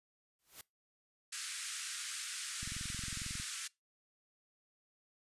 white noise with exponential growth, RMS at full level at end -46 dBFS, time 0.39-0.61 s, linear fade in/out 1 ms, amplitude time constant 46 ms
white band-pass noise, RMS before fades -43 dBFS, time 1.32-3.68 s, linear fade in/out 10 ms, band 1300 to 9700 Hz, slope 48 dB/octave
click train, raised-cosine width 5 ms, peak -33 dBFS, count 18, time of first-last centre 2.63-3.399 s, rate 22.1 Hz
effects noise-tail reverb RT60 0.2 s tail -22 dB re dry + resampled to 32000 Hz

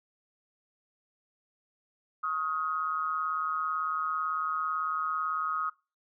sine tone with amplitude modulation, 1258 Hz, D#6, 19 cents sharp, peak -25 dBFS, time 2.23-5.7 s, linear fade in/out 10 ms, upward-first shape sine, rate 158 Hz, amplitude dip 75%, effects noise-tail reverb RT60 0.3 s tail -22 dB re dry

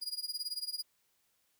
40% pulse tone with tremolo, 4882 Hz, D#8, 34 cents flat, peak -32 dBFS, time 0.01-0.83 s, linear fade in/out 20 ms, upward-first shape sine, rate 18 Hz, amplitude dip 90%, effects white hiss -75 dBFS RMS until 1.59 s

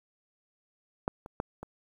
clicks, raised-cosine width 1 ms, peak -14 / -29 / -16 / -26 dBFS, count 4, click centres 1.079 / 1.261 / 1.401 / 1.63 s, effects 9-bit

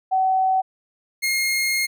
sine / sawtooth tone pair in turn, 757 / 2141 Hz, F#5 / C7, +39 / +39 cents, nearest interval octave + tritone, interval 1800 cents, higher second, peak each -16 dBFS, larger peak neither, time 0.11-0.62 / 1.22-1.87 s, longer second, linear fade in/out 20 ms, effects none

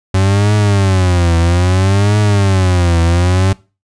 40% pulse tone with vibrato, 93.9 Hz, F#2, 26 cents sharp, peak -8 dBFS, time 0.14-3.53 s, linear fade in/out 5 ms, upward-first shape triangle, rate 0.61 Hz, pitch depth 210 cents each way, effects noise-tail reverb RT60 0.3 s tail -21 dB re dry + resampled to 22050 Hz

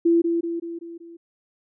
sine tone with echo, 337.1 Hz, E4, 39 cents sharp, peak -14 dBFS, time 0.05-0.22 s, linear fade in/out 10 ms, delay 190 ms, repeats 5, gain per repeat -5 dB, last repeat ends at 1.17 s, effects none

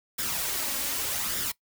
white noise with flanger, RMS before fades -30 dBFS, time 0.18-1.52 s, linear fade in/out 10 ms, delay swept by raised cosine 0.56 to 3.66 ms, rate 0.84 Hz, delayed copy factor +0.55, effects noise-tail reverb RT60 0.1 s tail -20 dB re dry

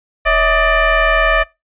sine tone with frequency modulation, 564 Hz, C#5, 30 cents sharp, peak -10 dBFS, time 0.25-1.44 s, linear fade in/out 20 ms, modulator 604 Hz, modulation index 3, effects noise-tail reverb RT60 0.2 s tail -20 dB re dry + resampled to 8000 Hz

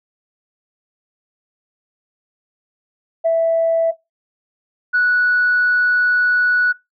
sine tone pair in turn, 659.3 / 1472.4 Hz, E5 / F#6, 0 / -9 cents, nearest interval octave + major second, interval 1391 cents, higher second, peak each -11 dBFS, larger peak neither, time 3.24-3.92 / 4.93-6.73 s, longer second, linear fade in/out 20 ms, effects noise-tail reverb RT60 0.2 s tail -20 dB re dry + tanh soft clip ceiling -8 dBFS

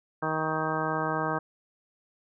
harmonic tone, 157.4 Hz, D#3, 20 cents sharp, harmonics 1 / 2 / 3 / 4 / 5 / 6 / 7 / 8 / 10, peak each -35 / -35 / -35 / -35 / -35 / -35 / -35 / -35 / -35 dBFS, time 0.22-1.39 s, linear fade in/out 10 ms, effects none

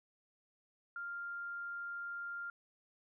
sine tone, 1396.9 Hz, F6, in tune, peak -40 dBFS, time 0.96-2.5 s, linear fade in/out 2 ms, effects none

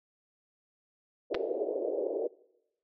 pink band-pass noise, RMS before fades -32 dBFS, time 1.3-2.28 s, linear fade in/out 20 ms, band 360 to 590 Hz, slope 48 dB/octave
clicks, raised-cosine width 0.3 ms, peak -18 dBFS, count 2, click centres 1.345 / 1.349 s
effects noise-tail reverb RT60 0.9 s tail -23 dB re dry + MP3 32 kbps

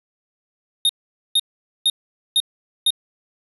square tone bursts, 3700 Hz, A#7, 14 cents flat, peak -14 dBFS, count 5, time 0.85-2.905 s, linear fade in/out 2 ms, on 43 ms, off 460 ms, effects resampled to 32000 Hz

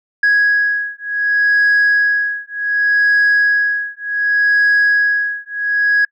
sine beating tone pair, 1661.2 / 1661.87 Hz, G#6 / G#6, 0 / +1 cents, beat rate 0.67 Hz, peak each -13 dBFS, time 0.23-6.05 s, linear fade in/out 5 ms, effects noise-tail reverb RT60 0.1 s tail -26 dB re dry + tanh soft clip ceiling -7 dBFS

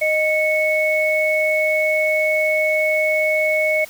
sine tone pair together, 619.9 / 2209 Hz, D#5 / C#7, -7 / -7 cents, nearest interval octave + minor seventh, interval 2200 cents, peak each -18 dBFS, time 0.01-3.85 s, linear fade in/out 10 ms, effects white hiss -41 dBFS RMS until 3.89 s

